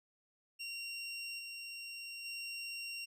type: tone with level steps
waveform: 25% pulse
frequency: 2757 Hz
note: F7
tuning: 23 cents flat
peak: -37 / -40 / -37 dBFS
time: 0.59-3.06 s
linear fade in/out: 20 ms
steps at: 1.38 / 2.24 s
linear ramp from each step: 20 ms
effects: resampled to 32000 Hz